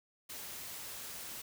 white noise, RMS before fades -45 dBFS, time 0.29-1.42 s, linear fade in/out 10 ms, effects none

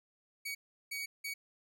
sawtooth tone bursts at uneven times, 2252 Hz, C#7, 27 cents sharp, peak -34 dBFS, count 3, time 0.45-0.55 / 0.91-1.06 / 1.24-1.34 s, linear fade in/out 10 ms, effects none

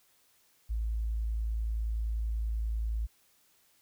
sine tone, 55.2 Hz, A1, 6 cents sharp, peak -29 dBFS, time 0.69-3.07 s, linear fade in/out 20 ms, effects white hiss -67 dBFS RMS until 3.81 s

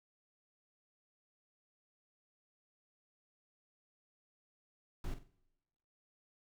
brown noise with echo, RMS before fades -39 dBFS, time 5.04-5.14 s, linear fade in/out 2 ms, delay 47 ms, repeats 3, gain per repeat -10 dB, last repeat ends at 5.281 s, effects noise-tail reverb RT60 1.0 s tail -22 dB re dry

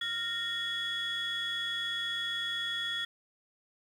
sine tone cluster, 1399 / 1847 / 3368 Hz, F6 / A#6 / G#7, +3 / -16 / +24 cents, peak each -39 / -35 / -32 dBFS, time 0.01-3.05 s, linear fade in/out 5 ms, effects tanh soft clip ceiling -27 dBFS + 10-bit

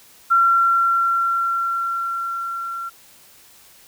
sine tone with level ramp, 1365 Hz, F6, 40 cents flat, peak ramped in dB -11 to -26 dBFS, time 0.3-2.9 s, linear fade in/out 20 ms, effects white hiss -49 dBFS RMS until 3.87 s

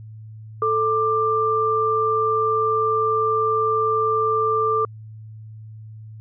sine tone pair together, 440 / 1184.9 Hz, A4 / D6, 0 / +15 cents, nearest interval octave + perfect fourth, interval 1715 cents, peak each -21 / -19 dBFS, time 0.62-4.85 s, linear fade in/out 2 ms, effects added 109 Hz sine -36 dBFS peak until 6.2 s

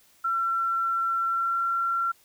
sine tone with pitch glide, 1354 to 1365 Hz, E6 to F6, +46 to -40 cents, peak -23 dBFS, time 0.24-2.12 s, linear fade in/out 10 ms, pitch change +14 cents, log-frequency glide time 1.27-1.57 s, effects white hiss -60 dBFS RMS until 2.24 s

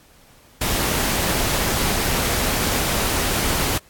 pink noise, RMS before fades -21 dBFS, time 0.61-3.78 s, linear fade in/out 5 ms, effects pink hiss -52 dBFS RMS until 3.89 s + AAC 64 kbps

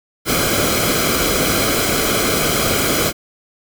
pink noise with comb filter, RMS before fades -17 dBFS, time 0.25-3.13 s, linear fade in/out 50 ms, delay 1.1 ms, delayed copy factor -0.7, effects none

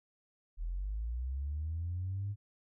sine linear sweep, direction up, 38.89 to 103.83 Hz, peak -33 dBFS, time 0.57-2.36 s, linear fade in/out 50 ms, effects tanh soft clip ceiling -29 dBFS

